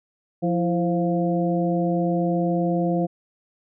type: harmonic tone with a mistuned harmonic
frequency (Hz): 174.61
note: F3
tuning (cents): 0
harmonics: 1 / 2 / 3 / 4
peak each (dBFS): -22 / -25 / -27 / -28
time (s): 0.42-3.07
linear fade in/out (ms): 20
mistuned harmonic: 2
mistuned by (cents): -71
effects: none